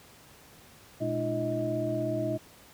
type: tone cluster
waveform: sine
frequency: 120 / 211 / 302.5 / 339 / 633 Hz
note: B2 / G#3 / D#4 / E4 / D#5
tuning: -49 / +28 / -49 / +49 / +30 cents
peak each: -34 / -39 / -34 / -35 / -31 dBFS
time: 1-2.38 s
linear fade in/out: 20 ms
effects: pink hiss -54 dBFS RMS until 2.73 s + high-pass 60 Hz 12 dB/octave